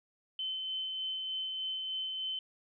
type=tone with tremolo; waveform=sine; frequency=3064 Hz; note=G7; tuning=40 cents flat; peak=-33 dBFS; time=0.39-2.39 s; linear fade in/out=2 ms; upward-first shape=sine; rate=3.3 Hz; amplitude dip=25%; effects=none